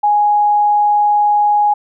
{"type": "tone", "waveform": "sine", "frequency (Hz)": 830.6, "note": "G#5", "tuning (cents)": 0, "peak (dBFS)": -9, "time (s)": [0.03, 1.74], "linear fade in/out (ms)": 10, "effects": []}